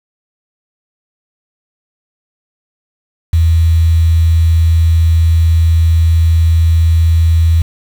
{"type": "tone with quantisation", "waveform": "sine", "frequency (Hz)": 82.2, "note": "E2", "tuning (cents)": -4, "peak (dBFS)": -6, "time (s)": [3.33, 7.62], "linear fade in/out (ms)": 5, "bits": 5, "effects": []}